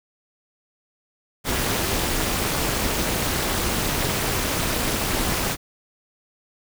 pink noise with amplitude modulation, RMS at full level -20 dBFS, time 1.44-5.57 s, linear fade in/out 50 ms, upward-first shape sine, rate 291 Hz, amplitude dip 80%, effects none

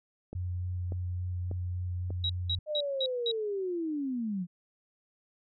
click train, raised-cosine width 2 ms, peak -27 dBFS, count 4, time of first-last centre 0.33-2.105 s, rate 1.69 Hz
sine tone with vibrato, 89.8 Hz, F2, 49 cents sharp, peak -31 dBFS, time 0.35-2.59 s, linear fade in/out 5 ms, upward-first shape square, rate 3.6 Hz, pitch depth 8 cents each way
sine tone bursts, 3848 Hz, B7, 46 cents flat, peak -28 dBFS, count 5, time 2.24-3.315 s, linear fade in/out 2 ms, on 55 ms, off 200 ms
sine linear sweep, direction down, 617 to 169.3 Hz, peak -30 dBFS, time 2.66-4.47 s, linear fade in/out 50 ms
effects none

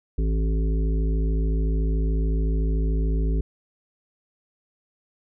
harmonic tone, 53.7 Hz, A1, 41 cents flat, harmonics 1 / 3 / 5 / 7 / 8, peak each -20 / -30 / -34 / -37 / -38 dBFS, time 0.18-3.41 s, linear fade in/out 5 ms, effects none

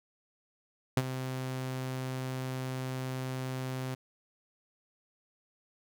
sawtooth tone with ADSR envelope, 129.8 Hz, C3, 13 cents flat, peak -18 dBFS, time 0.97-3.95 s, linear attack 4 ms, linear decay 41 ms, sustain -12 dB, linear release 11 ms, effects none

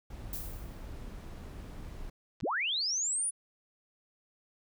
brown noise, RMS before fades -43 dBFS, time 0.1-2.1 s, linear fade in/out 5 ms
violet noise with exponential decay, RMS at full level -37 dBFS, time 0.33-0.89 s, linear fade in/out 2 ms, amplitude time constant 120 ms
clicks, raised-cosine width 0.2 ms, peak -31 dBFS, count 2, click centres 2.403 / 2.409 s
sine linear sweep, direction up, 35.14 to 9956 Hz, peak -29 dBFS, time 2.42-3.31 s, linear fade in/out 20 ms
effects none

